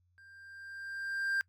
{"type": "tone with level ramp", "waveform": "triangle", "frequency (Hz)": 1588, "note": "G6", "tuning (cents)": 22, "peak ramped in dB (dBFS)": [-54, -26], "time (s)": [0.18, 1.41], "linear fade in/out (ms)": 0, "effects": ["noise-tail reverb RT60 0.1 s tail -24 dB re dry", "added 89 Hz sine -69 dBFS peak until 1.48 s"]}